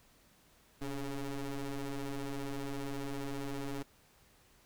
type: ring-modulated tone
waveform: 30% pulse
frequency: 137.6 Hz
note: C#3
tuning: 12 cents flat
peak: -31 dBFS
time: 0.81-3.83 s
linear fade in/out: 10 ms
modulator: 145 Hz
effects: pink hiss -65 dBFS RMS until 4.65 s